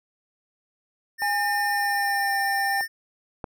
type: tone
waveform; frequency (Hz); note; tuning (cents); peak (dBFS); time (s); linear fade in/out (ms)
square; 1804; A6; +43; -25; 1.18-2.88; 50
type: tone with pitch glide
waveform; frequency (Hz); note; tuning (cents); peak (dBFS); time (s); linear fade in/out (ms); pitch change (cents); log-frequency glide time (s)
triangle; 821 to 791.2; G#5 to G5; -20 to +16; -23; 1.22-2.81; 0; -64; 1.64-2.38
type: click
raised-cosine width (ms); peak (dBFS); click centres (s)
1; -18; 3.442
effects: none